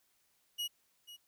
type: tone with echo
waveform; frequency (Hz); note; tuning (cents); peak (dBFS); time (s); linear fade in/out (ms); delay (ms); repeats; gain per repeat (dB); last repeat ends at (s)
40% pulse; 2900; F#7; -35; -34; 0.58-0.68; 20; 490; 1; -14; 1.17
effects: white hiss -74 dBFS RMS until 1.27 s